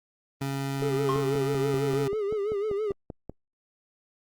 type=tone; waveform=25% pulse; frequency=137.4 Hz; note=C#3; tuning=15 cents flat; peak=-24 dBFS; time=0.41-2.08 s; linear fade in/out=5 ms
type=tone with vibrato; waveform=triangle; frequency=415.3 Hz; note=G#4; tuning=in tune; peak=-24 dBFS; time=0.82-2.92 s; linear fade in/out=2 ms; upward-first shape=sine; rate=6.1 Hz; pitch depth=91 cents each way
type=tone with exponential decay; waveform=triangle; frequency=1070 Hz; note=C6; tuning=38 cents sharp; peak=-23 dBFS; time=1.09-1.42 s; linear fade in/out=0 ms; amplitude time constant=70 ms
type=click train; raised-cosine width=2 ms; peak=-23 dBFS; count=12; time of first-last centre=1.16-3.296 s; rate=5.15 Hz
effects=Opus 32 kbps